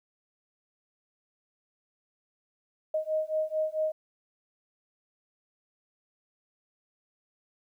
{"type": "beating tone pair", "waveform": "sine", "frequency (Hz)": [622.3, 626.8], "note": ["D#5", "D#5"], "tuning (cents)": [0, 13], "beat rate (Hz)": 4.5, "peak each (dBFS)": -30, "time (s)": [2.94, 3.92], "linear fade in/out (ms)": 5, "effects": ["11-bit"]}